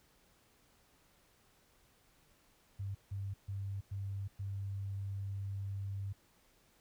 sine tone bursts at uneven times, 98.6 Hz, G2, 11 cents sharp, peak -37 dBFS, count 5, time 2.79-2.95 / 3.11-3.34 / 3.48-3.81 / 3.91-4.28 / 4.39-6.13 s, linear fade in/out 10 ms, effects pink hiss -69 dBFS RMS until 6.8 s

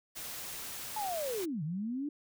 white noise, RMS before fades -42 dBFS, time 0.15-1.46 s, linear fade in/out 20 ms
sine linear two-way sweep, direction down then up, 880 to 144 to 301.5 Hz, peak -33 dBFS, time 0.96-2.09 s, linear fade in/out 5 ms, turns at 1.63 s
effects none

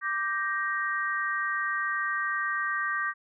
sine chord, G minor, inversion second, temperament equal with one note detuned, 1174.7 / 1568 / 1876.5 Hz, D6 / G6 / Bb6, 0 / 0 / +11 cents, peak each -31 dBFS, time 0.01-3.14 s, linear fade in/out 50 ms, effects none

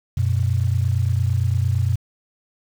sine tone pair together, 92.5 / 121.27 Hz, F#2 / B2, 0 / -31 cents, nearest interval perfect fourth, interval 469 cents, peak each -19 / -20 dBFS, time 0.17-1.96 s, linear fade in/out 5 ms, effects 7-bit

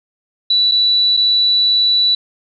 sine tone with dropouts, 3951 Hz, B7, in tune, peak -10 dBFS, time 0.5-2.15 s, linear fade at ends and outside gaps 5 ms, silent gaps 0.714-0.718 / 1.168-1.172 s, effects none

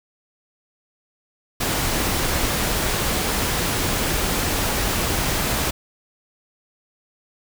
pink noise, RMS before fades -22 dBFS, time 1.6-5.71 s, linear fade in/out 10 ms, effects none

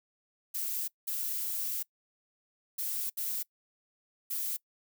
violet noise bursts at uneven times, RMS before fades -34 dBFS, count 5, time 0.54-0.88 / 1.07-1.83 / 2.78-3.1 / 3.17-3.43 / 4.3-4.57 s, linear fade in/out 10 ms, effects noise-tail reverb RT60 0.1 s tail -23 dB re dry

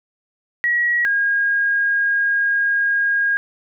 sine tone pair in turn, 1914 / 1628.7 Hz, A#6 / G#6, +45 / -34 cents, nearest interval minor third, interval 279 cents, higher first, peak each -15 dBFS, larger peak neither, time 0.64-1.05 / 1.05-3.37 s, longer second, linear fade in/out 0 ms, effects none

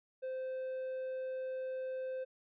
triangle tone, 519 Hz, C5, 14 cents flat, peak -35 dBFS, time 0.22-2.25 s, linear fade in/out 20 ms, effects resampled to 8000 Hz

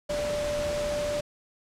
sine tone in noise, 589 Hz, D5, 5 cents sharp, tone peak -27 dBFS, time 0.09-1.21 s, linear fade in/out 10 ms, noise pink, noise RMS -35 dBFS, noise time 0.09-1.21 s, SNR +5 dB, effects low-pass 8000 Hz 12 dB/octave

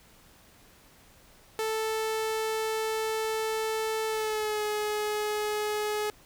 sawtooth tone with pitch glide, 440 to 422.1 Hz, A4 to G#4, 0 to +28 cents, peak -24 dBFS, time 1.59-6.1 s, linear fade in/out 0 ms, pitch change -72 cents, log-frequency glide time 4.07-4.63 s, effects pink hiss -57 dBFS RMS until 6.25 s

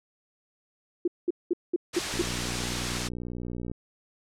sine tone bursts, 349.2 Hz, F4, in tune, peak -21 dBFS, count 6, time 1.05-2.218 s, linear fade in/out 5 ms, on 28 ms, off 200 ms
white low-pass noise, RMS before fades -34 dBFS, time 1.93-3.09 s, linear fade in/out 20 ms, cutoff 6600 Hz, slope 12 dB/octave
click train, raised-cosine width 3 ms, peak -23 dBFS, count 96, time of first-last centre 2.14-3.715 s, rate 60.3 Hz
effects low-pass 11000 Hz 12 dB/octave

